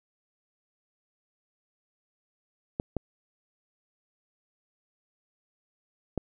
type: clicks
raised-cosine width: 2 ms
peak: -15 dBFS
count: 3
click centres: 2.799 / 2.967 / 6.177 s
effects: none